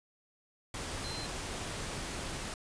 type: tone in noise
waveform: sine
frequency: 4105 Hz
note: C8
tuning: 34 cents flat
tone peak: -42 dBFS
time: 1.04-1.26 s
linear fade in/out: 2 ms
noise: pink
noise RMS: -39 dBFS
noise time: 0.74-2.54 s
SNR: -6 dB
effects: resampled to 22050 Hz